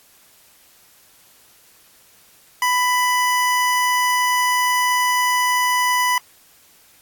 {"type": "tone", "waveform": "25% pulse", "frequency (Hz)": 993, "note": "B5", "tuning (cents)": 9, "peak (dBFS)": -12, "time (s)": [2.62, 6.18], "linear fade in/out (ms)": 2, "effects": ["white hiss -52 dBFS RMS until 7.01 s", "AAC 64 kbps"]}